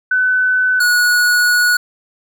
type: tone pair in turn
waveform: sine / square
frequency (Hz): 1507 / 1460.7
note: F#6 / F#6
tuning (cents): +31 / -23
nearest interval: minor second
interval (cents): 54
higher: first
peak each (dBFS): -11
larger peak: neither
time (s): 0.11-0.8 / 0.8-1.77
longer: second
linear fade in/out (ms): 5
effects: none